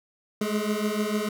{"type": "beating tone pair", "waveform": "25% pulse", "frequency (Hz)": [207.7, 214.4], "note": ["G#3", "A3"], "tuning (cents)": [0, -45], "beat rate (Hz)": 6.7, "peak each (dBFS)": -24, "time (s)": [0.41, 1.29], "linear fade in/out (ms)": 5, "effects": []}